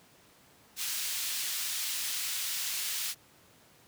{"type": "high-pass noise", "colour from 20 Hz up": "pink", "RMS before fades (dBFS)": -34, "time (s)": [0.76, 3.15], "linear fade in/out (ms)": 50, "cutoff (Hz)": 3000, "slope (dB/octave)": 12, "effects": ["pink hiss -60 dBFS RMS until 3.87 s", "high-pass 100 Hz 12 dB/octave"]}